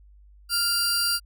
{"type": "tone pair together", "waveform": "sawtooth", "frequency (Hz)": [1400, 4718], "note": ["F6", "D8"], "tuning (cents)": [4, 7], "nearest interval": "octave + major sixth", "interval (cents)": 2103, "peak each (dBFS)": [-24, -20], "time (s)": [0.49, 1.2], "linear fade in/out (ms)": 50, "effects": ["added 50 Hz sine -49 dBFS peak until 1.25 s"]}